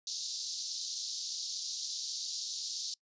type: band-pass noise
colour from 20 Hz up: pink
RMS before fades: -39 dBFS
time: 0.07-2.94 s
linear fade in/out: 2 ms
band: 4000 to 6600 Hz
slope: 48 dB/octave
effects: noise-tail reverb RT60 0.1 s tail -25 dB re dry + resampled to 16000 Hz